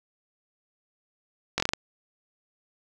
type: slowing click train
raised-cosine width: 0.2 ms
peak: -7 dBFS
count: 6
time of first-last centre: 1.58-1.735 s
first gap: 20 ms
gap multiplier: 1.22
effects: 8-bit